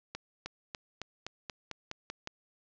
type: accelerating click train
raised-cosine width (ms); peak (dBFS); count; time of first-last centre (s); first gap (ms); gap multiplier
0.2; -21; 10; 0.15-2.274; 310; 0.93
effects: resampled to 16000 Hz + 9-bit